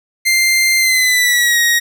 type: tone with pitch glide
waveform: sawtooth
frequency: 2093 to 1886.3 Hz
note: C7 to A#6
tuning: 0 to +20 cents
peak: -7 dBFS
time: 0.25-1.8 s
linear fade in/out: 20 ms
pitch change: -180 cents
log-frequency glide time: 0.78-1.59 s
effects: none